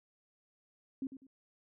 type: tone with echo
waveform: sine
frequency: 267 Hz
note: C4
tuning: 35 cents sharp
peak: -34 dBFS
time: 1.02-1.07 s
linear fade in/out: 2 ms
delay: 99 ms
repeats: 2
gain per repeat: -11 dB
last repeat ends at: 1.268 s
effects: none